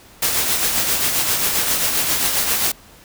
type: noise with tremolo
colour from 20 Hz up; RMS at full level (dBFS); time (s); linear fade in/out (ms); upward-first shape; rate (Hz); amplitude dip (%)
white; -17; 0.22-2.72; 5; triangle; 7.5; 45
effects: pink hiss -46 dBFS RMS until 3.04 s